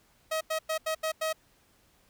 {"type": "tone bursts at uneven times", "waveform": "sawtooth", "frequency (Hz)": 635, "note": "D#5", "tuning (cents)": 35, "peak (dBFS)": -24, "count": 6, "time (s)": [[0.31, 0.41], [0.5, 0.59], [0.69, 0.78], [0.86, 0.95], [1.03, 1.12], [1.21, 1.33]], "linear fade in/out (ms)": 10, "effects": ["pink hiss -65 dBFS RMS until 2.09 s"]}